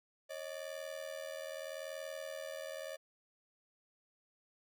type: ring-modulated tone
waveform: 45% pulse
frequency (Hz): 587.3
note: D5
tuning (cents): 0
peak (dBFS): -39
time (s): 0.29-2.97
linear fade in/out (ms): 20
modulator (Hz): 40.4
effects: none